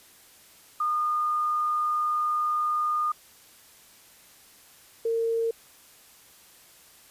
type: tone pair in turn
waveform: sine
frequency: 1220 / 457 Hz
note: D#6 / A#4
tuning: -34 / -34 cents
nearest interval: octave + perfect fourth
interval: 1700 cents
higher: first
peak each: -23 dBFS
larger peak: neither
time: 0.8-3.12 / 5.05-5.51 s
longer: first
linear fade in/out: 5 ms
effects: white hiss -54 dBFS RMS until 7.1 s + resampled to 32000 Hz